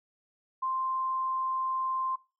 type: tone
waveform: sine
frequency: 1046.5 Hz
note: C6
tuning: in tune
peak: -28 dBFS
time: 0.62-2.16 s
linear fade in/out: 10 ms
effects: noise-tail reverb RT60 0.3 s tail -20 dB re dry